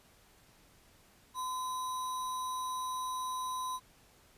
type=tone with sample-and-hold; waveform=sine; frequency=1021 Hz; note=C6; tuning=43 cents flat; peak=-34 dBFS; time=1.34-3.8 s; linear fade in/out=50 ms; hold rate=4900 Hz; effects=pink hiss -63 dBFS RMS until 4.37 s + resampled to 32000 Hz